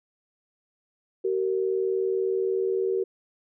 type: tone pair together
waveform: sine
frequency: 381.7 / 461.8 Hz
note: G4 / A#4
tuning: -46 / -16 cents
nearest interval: minor third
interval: 330 cents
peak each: -24 / -28 dBFS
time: 1.24-3.04 s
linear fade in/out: 10 ms
effects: none